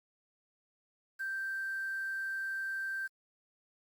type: tone with quantisation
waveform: sine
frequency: 1568 Hz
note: G6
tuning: in tune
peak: -34 dBFS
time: 1.19-3.08 s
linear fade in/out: 20 ms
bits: 9
effects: Opus 48 kbps